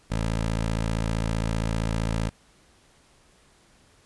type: tone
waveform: 15% pulse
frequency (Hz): 55.3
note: A1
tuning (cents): +9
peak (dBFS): -18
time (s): 0.1-2.3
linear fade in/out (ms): 20
effects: pink hiss -59 dBFS RMS until 4.05 s + resampled to 24000 Hz